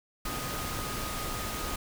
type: tone in noise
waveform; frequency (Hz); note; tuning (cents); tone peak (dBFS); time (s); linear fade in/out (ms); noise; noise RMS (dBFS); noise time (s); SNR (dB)
sine; 1244.5; D#6; 0; -40; 0.25-1.76; 5; pink; -35; 0.25-1.76; -8
effects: none